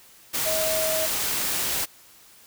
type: tone in noise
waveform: sine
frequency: 635 Hz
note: D#5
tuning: 35 cents sharp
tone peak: -25 dBFS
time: 0.45-1.07 s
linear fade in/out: 20 ms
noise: white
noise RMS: -26 dBFS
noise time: 0.33-1.86 s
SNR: -2 dB
effects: white hiss -52 dBFS RMS until 2.46 s